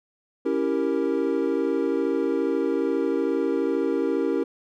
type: chord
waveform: triangle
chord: C# diminished seventh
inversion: none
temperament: equal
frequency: 277.2 / 329.6 / 392 / 466.2 Hz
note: C#4 / E4 / G4 / Bb4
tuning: 0 / 0 / 0 / 0 cents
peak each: -25 dBFS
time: 0.45-4.44 s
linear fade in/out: 10 ms
effects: none